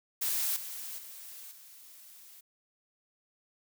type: noise with level steps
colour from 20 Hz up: blue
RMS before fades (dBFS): -31 / -41 / -47 / -53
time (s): 0.21-2.41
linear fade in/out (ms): 10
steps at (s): 0.56 / 0.98 / 1.51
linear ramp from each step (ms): 5
effects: none